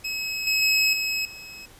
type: tone with level steps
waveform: 25% pulse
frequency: 2566 Hz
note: E7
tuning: 47 cents flat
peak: -23 / -16 / -14 / -20 / -35 dBFS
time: 0.04-1.66 s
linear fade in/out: 10 ms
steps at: 0.47 / 0.62 / 0.93 / 1.25 s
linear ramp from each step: 2 ms
effects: pink hiss -50 dBFS RMS until 1.79 s + resampled to 32000 Hz